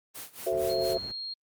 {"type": "noise with tremolo", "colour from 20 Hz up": "white", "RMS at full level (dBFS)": -39, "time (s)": [0.14, 0.95], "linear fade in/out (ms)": 20, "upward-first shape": "sine", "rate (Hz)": 4.3, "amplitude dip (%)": 90}
{"type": "chord", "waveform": "sine", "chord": "F# half-diminished seventh", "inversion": "none", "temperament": "just", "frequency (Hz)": [370, 444, 532.8, 666], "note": ["F#4", "A4", "C5", "E5"], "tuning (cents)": [0, 16, 31, 18], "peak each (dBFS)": [-31, -33, -31, -29], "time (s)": [0.46, 0.98], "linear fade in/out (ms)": 10}
{"type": "noise", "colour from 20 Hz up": "brown", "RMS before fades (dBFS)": -38, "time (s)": [0.51, 1.12], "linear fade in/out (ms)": 10}
{"type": "tone", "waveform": "sine", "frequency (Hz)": 4243, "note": "C8", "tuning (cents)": 23, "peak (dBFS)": -34, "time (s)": [0.69, 1.34], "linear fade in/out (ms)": 10}
{"effects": ["high-pass 100 Hz 12 dB/octave", "Opus 24 kbps"]}